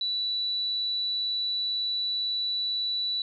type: tone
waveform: sine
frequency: 3951 Hz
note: B7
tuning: in tune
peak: -26 dBFS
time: 0.01-3.22 s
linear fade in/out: 2 ms
effects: none